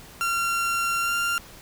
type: tone with pitch glide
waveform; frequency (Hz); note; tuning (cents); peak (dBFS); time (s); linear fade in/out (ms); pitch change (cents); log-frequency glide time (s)
30% pulse; 1375 to 1390.2; F6 to F6; -27 to -8; -20; 0.21-1.38; 0; +19; 1-1.14
effects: pink hiss -46 dBFS RMS until 1.61 s